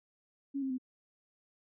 sine tone with pitch steps, 277.2 / 266.7 / 256.6 Hz, C#4 / C4 / C4, 0 / +33 / -34 cents, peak -32 dBFS, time 0.54-0.783 s, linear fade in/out 20 ms, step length 81 ms, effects none

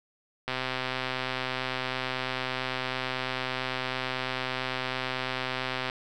click train, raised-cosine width 0.3 ms, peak -14 dBFS, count 700, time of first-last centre 0.48-5.899 s, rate 129 Hz, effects none

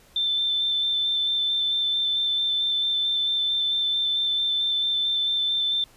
sine tone with vibrato, 3549 Hz, A7, 14 cents sharp, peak -21 dBFS, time 0.16-5.84 s, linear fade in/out 2 ms, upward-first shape square, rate 4.5 Hz, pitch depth 9 cents each way, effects pink hiss -55 dBFS RMS until 5.96 s + resampled to 32000 Hz

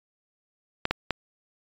clicks, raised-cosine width 0.3 ms, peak -8 dBFS, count 3, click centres 0.854 / 0.91 / 1.107 s, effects resampled to 16000 Hz

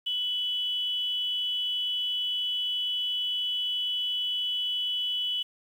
sine tone pair together, 2982 / 3347 Hz, F#7 / G#7, +13 / +13 cents, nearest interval major second, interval 200 cents, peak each -27 / -36 dBFS, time 0.06-5.43 s, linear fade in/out 10 ms, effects 9-bit

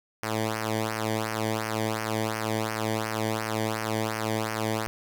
sawtooth tone with flanger, 110 Hz, A2, in tune, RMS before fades -29 dBFS, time 0.23-4.87 s, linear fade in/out 0 ms, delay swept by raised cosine 0.26 to 0.77 ms, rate 2.8 Hz, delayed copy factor -0.85, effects none

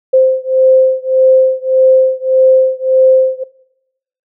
sine beating tone pair, 521 / 522.7 Hz, C5 / C5, -7 / -2 cents, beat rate 1.7 Hz, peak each -10 dBFS, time 0.13-3.44 s, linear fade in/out 10 ms, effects noise-tail reverb RT60 0.9 s tail -21 dB re dry

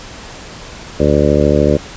harmonic tone, 73.42 Hz, D2, in tune, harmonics 1 / 2 / 3 / 4 / 5 / 6 / 7 / 8, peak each -17 / -17 / -17 / -17 / -17 / -17 / -17 / -17 dBFS, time 0.99-1.78 s, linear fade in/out 20 ms, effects pink hiss -32 dBFS RMS until 1.96 s + resampled to 16000 Hz

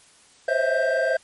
triangle tone cluster, 517 / 541 / 639 / 664 / 1575 Hz, C5 / C#5 / D#5 / E5 / G6, -21 / -42 / +46 / +12 / +8 cents, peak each -24 dBFS, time 0.48-1.17 s, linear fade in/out 5 ms, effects white hiss -54 dBFS RMS until 1.23 s + MP3 48 kbps

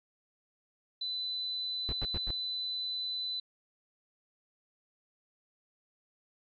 sine tone, 4005 Hz, B7, 23 cents sharp, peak -33 dBFS, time 1.01-3.4 s, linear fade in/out 5 ms
brown noise bursts, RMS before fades -35 dBFS, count 4, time 1.89-2.305 s, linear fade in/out 0 ms, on 34 ms, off 93 ms
effects resampled to 11025 Hz

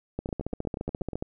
two click trains, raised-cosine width 2 ms, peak -17 / -21 dBFS, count 16 / 8, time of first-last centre 0.19-1.224 / 0.29-1.132 s, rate 14.5 / 8.31 Hz, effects none

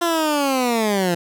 15% pulse linear sweep, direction down, 347.1 to 168.7 Hz, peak -11 dBFS, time 0.01-1.15 s, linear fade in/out 10 ms, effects none

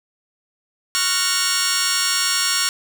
10% pulse chord, Gb major seventh, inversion second, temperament just, 1110 / 1387.5 / 1480 / 1850 Hz, Db6 / F6 / Gb6 / Bb6, +2 / -12 / 0 / -14 cents, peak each -16 dBFS, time 0.95-2.69 s, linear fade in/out 0 ms, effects none

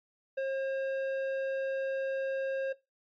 sine tone with tanh clipping, 537 Hz, C5, 45 cents sharp, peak -31 dBFS, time 0.37-2.73 s, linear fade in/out 10 ms, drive 10 dB, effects noise-tail reverb RT60 0.2 s tail -18 dB re dry + MP3 48 kbps

